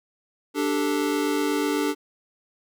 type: chord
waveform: square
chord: D suspended fourth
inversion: none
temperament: equal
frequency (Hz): 293.7 / 392 / 440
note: D4 / G4 / A4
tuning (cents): 0 / 0 / 0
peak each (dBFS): -25 / -29 / -29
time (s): 0.54-1.95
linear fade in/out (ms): 50
effects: none